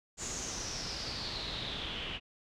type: noise with low-pass filter sweep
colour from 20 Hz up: pink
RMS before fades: -39 dBFS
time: 0.17-2.2 s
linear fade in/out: 50 ms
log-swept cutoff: 7200 to 2900 Hz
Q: 6.6
effects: none